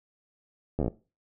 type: slowing click train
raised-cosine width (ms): 2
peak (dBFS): -15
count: 7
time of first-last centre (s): 0.79-0.88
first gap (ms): 12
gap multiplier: 1.09
effects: noise-tail reverb RT60 0.3 s tail -18 dB re dry